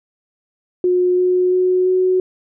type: tone with pitch steps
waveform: sine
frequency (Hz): 361 / 363.9 / 366.9 / 369.9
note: F#4 / F#4 / F#4 / F#4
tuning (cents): -43 / -29 / -15 / 0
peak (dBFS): -12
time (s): 0.84-2.2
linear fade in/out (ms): 2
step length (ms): 340
effects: none